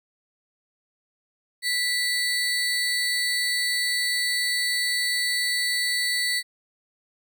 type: tone pair together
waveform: 35% pulse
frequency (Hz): 1973 / 4455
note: B6 / C#8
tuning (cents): -2 / +8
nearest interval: octave + major second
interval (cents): 1410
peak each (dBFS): -23 / -25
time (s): 1.62-6.43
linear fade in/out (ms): 50
effects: none